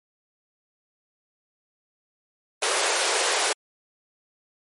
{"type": "high-pass noise", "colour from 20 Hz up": "pink", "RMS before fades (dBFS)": -23, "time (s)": [2.62, 3.53], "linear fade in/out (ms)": 5, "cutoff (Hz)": 390, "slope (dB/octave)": 48, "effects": ["MP3 48 kbps"]}